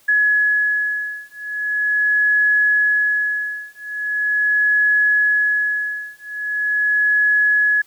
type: beating tone pair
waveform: sine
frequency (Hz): 1691 / 1691.41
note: G#6 / G#6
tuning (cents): +31 / +31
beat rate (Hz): 0.41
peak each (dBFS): -18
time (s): 0.08-7.82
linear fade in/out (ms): 10
effects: white hiss -54 dBFS RMS until 7.86 s